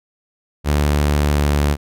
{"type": "tone with pitch glide", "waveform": "sawtooth", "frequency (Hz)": [73.42, 72.83], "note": ["D2", "D2"], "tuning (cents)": [0, -14], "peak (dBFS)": -10, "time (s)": [0.64, 1.77], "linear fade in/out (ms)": 50, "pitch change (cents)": -14, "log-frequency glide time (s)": [1.33, 1.38], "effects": []}